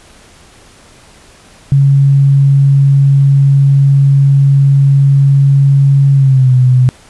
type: tone with pitch glide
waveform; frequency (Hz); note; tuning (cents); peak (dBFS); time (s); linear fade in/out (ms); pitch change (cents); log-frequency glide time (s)
sine; 138.59 to 127.09; C#3 to C3; 0 to -50; -4; 1.72-6.89; 0; -150; 6.14-6.54
effects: pink hiss -41 dBFS RMS until 7.09 s + resampled to 24000 Hz